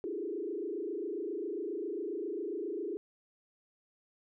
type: tone with frequency modulation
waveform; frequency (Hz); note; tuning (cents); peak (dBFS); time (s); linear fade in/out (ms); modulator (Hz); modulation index
sine; 373.6; F#4; +17; -34; 0.04-2.97; 0; 27.4; 2.2
effects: none